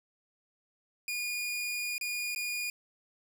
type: tone with dropouts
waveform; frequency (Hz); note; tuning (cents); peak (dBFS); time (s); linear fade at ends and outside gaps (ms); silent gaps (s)
sawtooth; 2439; D#7; -35; -29; 1.08-2.7; 2; 1.981-2.011 / 2.349-2.36
effects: none